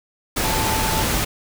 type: tone in noise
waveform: sine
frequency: 880 Hz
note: A5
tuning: in tune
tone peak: -25 dBFS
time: 0.44-1.03 s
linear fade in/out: 10 ms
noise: pink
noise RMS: -21 dBFS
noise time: 0.36-1.25 s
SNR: -7 dB
effects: none